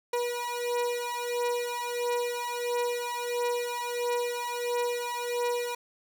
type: beating tone pair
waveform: 30% pulse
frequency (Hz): 482.4 / 483.9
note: B4 / B4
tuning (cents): -41 / -35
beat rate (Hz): 1.5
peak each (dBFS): -29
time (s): 0.13-5.75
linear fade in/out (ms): 5
effects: none